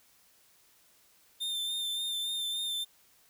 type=tone with vibrato; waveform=45% pulse; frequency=3594 Hz; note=A7; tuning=36 cents sharp; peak=-31 dBFS; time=1.4-2.85 s; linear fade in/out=20 ms; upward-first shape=sine; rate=3.5 Hz; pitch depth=28 cents each way; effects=white hiss -64 dBFS RMS until 3.29 s